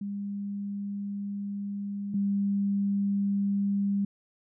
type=tone pair in turn; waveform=sine; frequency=201.3 / 199.91 Hz; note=G3 / G3; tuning=+46 / +34 cents; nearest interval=unison; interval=12 cents; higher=first; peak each=-31 / -24 dBFS; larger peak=second; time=0.01-2.14 / 2.14-4.05 s; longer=first; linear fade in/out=5 ms; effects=none